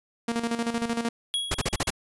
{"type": "tone with tremolo", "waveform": "sawtooth", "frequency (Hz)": 233.1, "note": "A#3", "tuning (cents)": 0, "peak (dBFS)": -20, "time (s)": [0.28, 1.09], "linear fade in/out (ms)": 5, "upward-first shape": "square", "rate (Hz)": 13, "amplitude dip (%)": 65}
{"type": "tone with exponential decay", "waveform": "square", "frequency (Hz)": 3322, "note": "G#7", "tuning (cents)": 0, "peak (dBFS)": -23, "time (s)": [1.34, 1.9], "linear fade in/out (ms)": 0, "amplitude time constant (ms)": 120}
{"type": "noise bursts", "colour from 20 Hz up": "pink", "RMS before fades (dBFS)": -25, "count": 6, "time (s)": [1.51, 1.904], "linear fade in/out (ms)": 5, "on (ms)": 34, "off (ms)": 38}
{"effects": ["resampled to 24000 Hz"]}